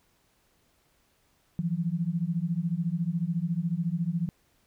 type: beating tone pair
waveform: sine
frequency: 162.8 / 176.8 Hz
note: E3 / F3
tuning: -21 / +22 cents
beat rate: 14 Hz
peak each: -29 dBFS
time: 1.59-4.29 s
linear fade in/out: 0 ms
effects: pink hiss -68 dBFS RMS until 4.66 s